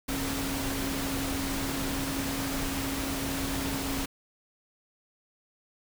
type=tone in noise; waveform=sine; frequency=272.4 Hz; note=C#4; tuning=30 cents flat; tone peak=-33 dBFS; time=0.08-4.06 s; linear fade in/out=10 ms; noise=pink; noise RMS=-33 dBFS; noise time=0.08-4.06 s; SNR=-3 dB; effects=none